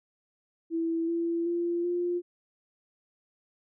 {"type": "tone with pitch steps", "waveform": "sine", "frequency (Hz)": [330, 336.9, 344, 351.2], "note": ["E4", "E4", "F4", "F4"], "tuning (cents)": [2, 38, -26, 10], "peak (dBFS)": -26, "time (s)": [0.7, 2.22], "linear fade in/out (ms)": 50, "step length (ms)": 380, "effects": []}